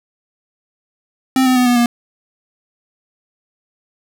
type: tone with pitch steps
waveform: square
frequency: 261.6 / 255.6 / 249.8 / 244.1 / 238.5 Hz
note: C4 / C4 / B3 / B3 / A#3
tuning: 0 / -40 / +20 / -20 / +40 cents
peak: -11 dBFS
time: 1.36-1.86 s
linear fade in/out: 2 ms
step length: 100 ms
effects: none